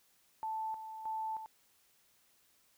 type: tone with tremolo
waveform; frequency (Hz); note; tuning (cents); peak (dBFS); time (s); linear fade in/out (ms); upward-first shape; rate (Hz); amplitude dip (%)
sine; 880; A5; 0; -35; 0.43-1.46; 0; square; 1.6; 60
effects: white hiss -70 dBFS RMS until 2.77 s

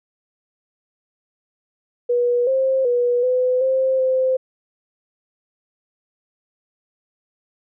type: tone with pitch steps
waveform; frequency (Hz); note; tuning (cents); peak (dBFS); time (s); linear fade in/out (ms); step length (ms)
sine; 485 / 529 / 486.2 / 505 / 525 / 519; B4 / C5 / B4 / B4 / C5 / C5; -31 / +19 / -27 / +39 / +6 / -14; -15; 2.09-4.37; 10; 380
effects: none

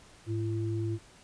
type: tone pair together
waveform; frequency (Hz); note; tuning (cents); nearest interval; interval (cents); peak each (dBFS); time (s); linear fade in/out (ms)
sine; 107 / 338.4; A2 / E4; -48 / +45; octave + minor sixth; 1993; -30 / -34; 0.26-0.99; 50
effects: pink hiss -56 dBFS RMS until 1.23 s + resampled to 22050 Hz

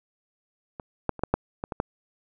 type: clicks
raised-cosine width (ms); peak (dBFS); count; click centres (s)
1; -22 / -9 / -25 / -9 / -6 / -16 / -17 / -10; 8; 0.798 / 1.093 / 1.193 / 1.236 / 1.34 / 1.639 / 1.722 / 1.801
effects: none

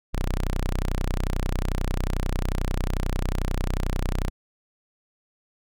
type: tone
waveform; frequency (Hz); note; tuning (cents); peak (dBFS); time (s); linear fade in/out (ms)
sawtooth; 31.19; B0; +18; -19; 0.13-4.3; 20
effects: none

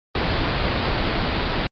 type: low-pass noise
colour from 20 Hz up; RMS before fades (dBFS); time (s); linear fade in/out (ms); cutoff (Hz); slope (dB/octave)
pink; -22; 0.15-1.67; 2; 4800; 96
effects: Opus 24 kbps

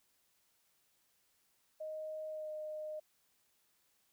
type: tone with pitch glide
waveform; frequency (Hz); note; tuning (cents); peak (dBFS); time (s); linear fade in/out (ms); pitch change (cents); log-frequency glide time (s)
sine; 623 to 614.8; D#5 to D#5; +2 to -21; -40; 1.8-3; 10; -23; 2.29-2.51
effects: white hiss -75 dBFS RMS until 4.12 s

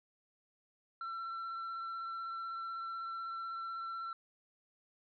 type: tone with vibrato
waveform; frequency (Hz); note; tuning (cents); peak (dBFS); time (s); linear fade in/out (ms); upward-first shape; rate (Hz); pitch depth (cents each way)
triangle; 1348; E6; +38; -37; 1.01-4.13; 2; sine; 16; 13
effects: resampled to 11025 Hz

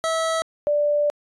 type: tone pair in turn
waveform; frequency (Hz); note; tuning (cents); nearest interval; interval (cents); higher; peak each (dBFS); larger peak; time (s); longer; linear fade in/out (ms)
25% pulse / sine; 650 / 587.8; E5 / D5; -24 / +1; major second; 175; first; -17; neither; 0.04-0.42 / 0.67-1.1; second; 0
effects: resampled to 24000 Hz

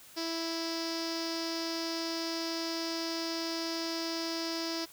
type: tone with low-pass filter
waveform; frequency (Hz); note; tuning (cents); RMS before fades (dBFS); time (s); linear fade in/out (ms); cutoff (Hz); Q
sawtooth; 329.6; E4; 0; -35; 0.16-4.86; 20; 5100; 9
effects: white hiss -54 dBFS RMS until 4.92 s

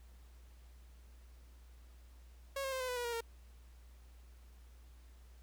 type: tone with pitch steps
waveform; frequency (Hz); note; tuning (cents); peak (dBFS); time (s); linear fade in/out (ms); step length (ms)
sawtooth; 549 / 535.5 / 522.4 / 509.6 / 497.1 / 484.9 / 473 / 461.4; C#5 / C5 / C5 / C5 / B4 / B4 / A#4 / A#4; -17 / +40 / -3 / -46 / +11 / -32 / +25 / -18; -33; 2.56-3.208; 5; 81
effects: added 60 Hz sine -55 dBFS peak until 5.42 s + pink hiss -69 dBFS RMS until 5.42 s

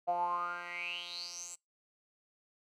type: tone with band-pass filter sweep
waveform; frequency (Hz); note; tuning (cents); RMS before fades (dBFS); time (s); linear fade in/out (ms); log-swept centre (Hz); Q
10% pulse; 174.61; F3; 0; -38; 0.07-1.56; 20; 680 to 7900; 9.8
effects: noise-tail reverb RT60 0.2 s tail -26 dB re dry

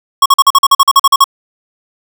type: tone bursts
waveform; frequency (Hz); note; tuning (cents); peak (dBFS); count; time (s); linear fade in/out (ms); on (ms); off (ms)
square; 1100; C#6; -14; -3; 13; 0.22-1.242; 5; 38; 44
effects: none

